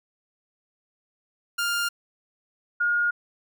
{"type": "tone pair in turn", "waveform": ["sawtooth", "sine"], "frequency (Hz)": [1403, 1427.5], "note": ["F6", "F6"], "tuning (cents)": [8, 37], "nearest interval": "unison", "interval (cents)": 29, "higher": "second", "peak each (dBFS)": -20, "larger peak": "neither", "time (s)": [[1.58, 1.89], [2.8, 3.11]], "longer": "neither", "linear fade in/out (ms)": 10, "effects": []}